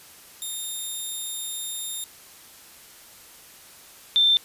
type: tone pair in turn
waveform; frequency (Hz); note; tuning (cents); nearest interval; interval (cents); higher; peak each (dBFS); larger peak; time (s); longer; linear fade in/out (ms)
5% pulse / sine; 3667 / 3567; A#7 / A7; -29 / +23; unison; 48; first; -21 / -15; second; 0.42-2.04 / 4.16-4.37; first; 0
effects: white hiss -48 dBFS RMS until 4.44 s + resampled to 32000 Hz